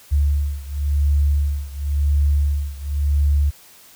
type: beating tone pair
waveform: sine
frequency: 71.7 / 72.64 Hz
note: D2 / D2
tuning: -41 / -18 cents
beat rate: 0.94 Hz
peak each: -18 / -20 dBFS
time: 0.11-3.51 s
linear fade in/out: 20 ms
effects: white hiss -47 dBFS RMS until 3.95 s